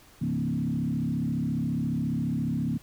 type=tone with frequency modulation; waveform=sine; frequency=196 Hz; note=G3; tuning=in tune; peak=-25 dBFS; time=0.21-2.78 s; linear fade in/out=10 ms; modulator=34.5 Hz; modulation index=2.1; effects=pink hiss -55 dBFS RMS until 2.82 s